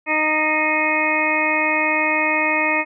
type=harmonic tone with a mistuned harmonic; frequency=308.7 Hz; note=D#4; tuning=14 cents flat; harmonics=1 / 2 / 3 / 4 / 6 / 7 / 8; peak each=-26 / -25 / -24 / -28 / -24 / -22 / -22 dBFS; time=0.06-2.85 s; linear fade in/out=50 ms; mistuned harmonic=8; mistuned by=+26 cents; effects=none